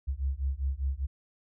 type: beating tone pair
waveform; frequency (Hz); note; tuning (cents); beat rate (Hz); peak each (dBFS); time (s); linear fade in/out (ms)
sine; 65.41 / 70.41; C2 / C#2; 0 / +28; 5; -31; 0.07-1.07; 20
effects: none